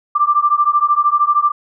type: beating tone pair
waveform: sine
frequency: 1174.7 / 1187.7 Hz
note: D6 / D6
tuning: 0 / +19 cents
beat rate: 13 Hz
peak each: -14 dBFS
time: 0.15-1.52 s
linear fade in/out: 10 ms
effects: none